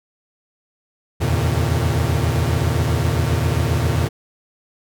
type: tone cluster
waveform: 45% pulse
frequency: 80.6 / 88.1 / 115.1 / 136.2 / 151.7 Hz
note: E2 / F2 / A#2 / C#3 / D#3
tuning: -38 / +16 / -22 / -30 / -44 cents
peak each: -22 / -24 / -21 / -25 / -25 dBFS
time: 1.2-4.09 s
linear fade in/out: 20 ms
effects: none